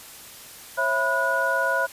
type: tone cluster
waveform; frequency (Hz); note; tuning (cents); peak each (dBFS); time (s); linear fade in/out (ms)
sine; 542 / 661 / 990 / 1454; C#5 / E5 / B5 / F#6; -39 / +5 / +4 / -31; -27 / -28 / -27 / -23; 0.77-1.87; 20
effects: white hiss -43 dBFS RMS until 1.92 s + resampled to 32000 Hz